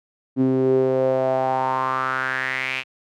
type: tone with band-pass filter sweep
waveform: sawtooth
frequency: 130.81 Hz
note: C3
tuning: in tune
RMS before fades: -21 dBFS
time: 0.36-2.84 s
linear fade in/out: 50 ms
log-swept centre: 280 to 2600 Hz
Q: 5.2
effects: none